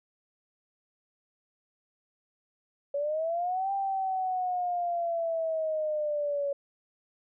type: linear two-way sweep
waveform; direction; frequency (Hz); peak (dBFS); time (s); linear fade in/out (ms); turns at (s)
sine; up then down; 560 to 791 to 560; -27; 2.94-6.53; 5; 3.72
effects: none